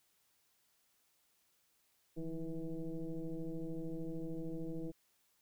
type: tone with frequency modulation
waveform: sine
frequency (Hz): 158.4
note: D#3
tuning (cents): +31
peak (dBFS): -38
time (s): 2.16-4.92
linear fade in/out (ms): 20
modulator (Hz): 165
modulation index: 1.8
effects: white hiss -75 dBFS RMS until 5.41 s